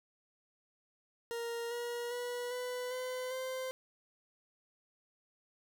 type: tone with pitch steps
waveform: 40% pulse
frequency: 467.3 / 477.1 / 487.1 / 497.4 / 507.8 / 518.5 Hz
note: A#4 / A#4 / B4 / B4 / B4 / C5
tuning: +4 / +40 / -24 / +12 / +48 / -16 cents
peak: -36 dBFS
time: 1.31-3.71 s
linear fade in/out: 0 ms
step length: 400 ms
effects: none